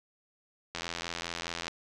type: click train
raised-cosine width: 0.2 ms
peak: -17 dBFS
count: 80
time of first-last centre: 0.75-1.681 s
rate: 84.9 Hz
effects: resampled to 22050 Hz